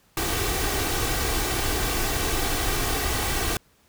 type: noise with comb filter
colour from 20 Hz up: pink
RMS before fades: -25 dBFS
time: 0.17-3.57 s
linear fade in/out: 2 ms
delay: 2.6 ms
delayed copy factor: +0.55
effects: pink hiss -61 dBFS RMS until 3.88 s